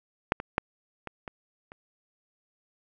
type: clicks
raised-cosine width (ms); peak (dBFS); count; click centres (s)
0.5; -6 / -19 / -8 / -21 / -22 / -29; 6; 0.321 / 0.401 / 0.581 / 1.073 / 1.278 / 1.719
effects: none